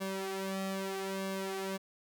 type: tone with flanger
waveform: sawtooth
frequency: 192.7 Hz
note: G3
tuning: 29 cents flat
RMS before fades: -37 dBFS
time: 0-1.78 s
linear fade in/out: 20 ms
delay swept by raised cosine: 1.8 to 3.6 ms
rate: 0.79 Hz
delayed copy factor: +0.8
effects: none